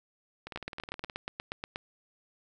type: two click trains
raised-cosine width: 0.3 ms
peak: -19 / -24 dBFS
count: 11 / 13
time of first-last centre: 0.56-1.759 / 0.47-1.098 s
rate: 8.34 / 19.1 Hz
effects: none